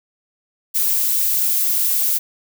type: noise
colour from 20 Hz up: violet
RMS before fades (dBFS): -18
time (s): 0.74-2.19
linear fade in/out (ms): 20
effects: none